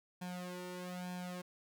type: tone with flanger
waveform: sawtooth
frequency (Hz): 180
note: F#3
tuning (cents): -47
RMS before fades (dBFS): -44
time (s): 0.21-1.42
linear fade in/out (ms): 10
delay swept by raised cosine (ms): 1.2 to 2.18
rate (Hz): 1.1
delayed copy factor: +1
effects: none